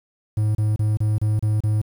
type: tone bursts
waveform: triangle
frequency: 106.9 Hz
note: A2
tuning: 49 cents flat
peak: -15 dBFS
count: 7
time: 0.37-1.816 s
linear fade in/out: 5 ms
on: 180 ms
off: 31 ms
effects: 8-bit